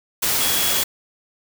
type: tone in noise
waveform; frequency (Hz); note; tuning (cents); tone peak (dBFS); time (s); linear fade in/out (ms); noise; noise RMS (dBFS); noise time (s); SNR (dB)
sine; 3337; G#7; +8; -26; 0.4-0.83; 10; white; -20; 0.22-0.84; -9
effects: none